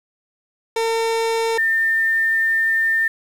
30% pulse / sine tone pair in turn, 454 / 1802.9 Hz, A#4 / A6, -46 / +42 cents, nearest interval 2 octaves, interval 2388 cents, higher second, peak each -15 dBFS, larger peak neither, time 0.76-1.58 / 1.58-3.08 s, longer second, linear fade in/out 5 ms, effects low-pass 9000 Hz 12 dB/octave + 7-bit

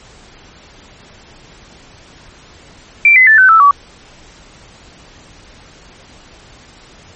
sine tone with pitch steps, 2349 / 2033 / 1759.8 / 1523.1 / 1318.3 / 1141.1 Hz, D7 / B6 / A6 / F#6 / E6 / C#6, 0 / +50 / 0 / +50 / 0 / +50 cents, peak -3 dBFS, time 3.05-3.71 s, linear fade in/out 2 ms, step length 110 ms, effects pink hiss -41 dBFS RMS until 7.15 s + MP3 32 kbps

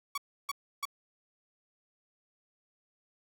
sawtooth tone bursts, 1126 Hz, C#6, 27 cents sharp, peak -28 dBFS, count 3, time 0.15-0.854 s, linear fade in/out 5 ms, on 28 ms, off 310 ms, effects none

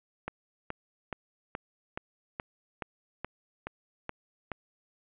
click train, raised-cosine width 0.5 ms, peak -19 dBFS, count 11, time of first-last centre 0.28-4.517 s, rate 2.36 Hz, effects resampled to 8000 Hz + 10-bit

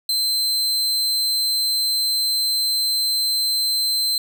40% pulse tone, 4100 Hz, C8, 36 cents flat, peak -17 dBFS, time 0.09-4.18 s, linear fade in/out 2 ms, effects none

